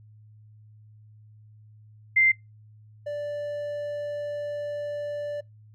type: tone pair in turn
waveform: sine / triangle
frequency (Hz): 2087 / 585.6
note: C7 / D5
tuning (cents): -5 / -5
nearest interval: octave + minor seventh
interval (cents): 2200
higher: first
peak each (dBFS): -16 / -27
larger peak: first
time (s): 2.16-2.32 / 3.06-5.41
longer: second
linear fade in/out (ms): 10
effects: noise-tail reverb RT60 0.2 s tail -25 dB re dry + added 107 Hz sine -49 dBFS peak until 5.74 s